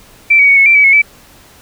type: tone with pitch steps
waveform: sine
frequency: 2337 / 2259 / 2230 / 2196 / 2348 / 2284 / 2185 / 2307 Hz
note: D7 / C#7 / C#7 / C#7 / D7 / D7 / C#7 / D7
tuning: -9 / +32 / +10 / -17 / -1 / -49 / -26 / -31 cents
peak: -4 dBFS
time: 0.3-1.02 s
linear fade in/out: 10 ms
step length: 90 ms
effects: pink hiss -42 dBFS RMS until 1.61 s